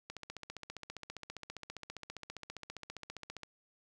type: click train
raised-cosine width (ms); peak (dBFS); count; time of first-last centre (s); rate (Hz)
0.2; -26; 51; 0.1-3.433; 15
effects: none